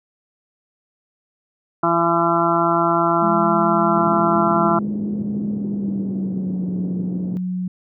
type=harmonic tone; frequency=169.1 Hz; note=E3; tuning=44 cents sharp; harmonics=1 / 2 / 4 / 5 / 6 / 7 / 8; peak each=-25 / -21 / -21 / -25 / -22 / -24 / -21 dBFS; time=1.83-4.79 s; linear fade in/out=5 ms
type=tone with pitch glide; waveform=sine; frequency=207.3 to 182.56 Hz; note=G#3 to F#3; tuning=-3 to -23 cents; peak=-21 dBFS; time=3.22-7.68 s; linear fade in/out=5 ms; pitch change=-220 cents; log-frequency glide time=5.5-6.67 s
type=band-pass noise; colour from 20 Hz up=white; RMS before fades=-31 dBFS; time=3.96-7.37 s; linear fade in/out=0 ms; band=120 to 340 Hz; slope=24 dB/octave
effects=none